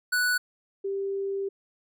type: tone pair in turn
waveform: square / sine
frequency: 1480 / 393.2 Hz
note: F#6 / G4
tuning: 0 / +5 cents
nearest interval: octave + major seventh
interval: 2295 cents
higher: first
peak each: -23 / -27 dBFS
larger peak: first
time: 0.12-0.38 / 0.84-1.49 s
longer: second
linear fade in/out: 10 ms
effects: none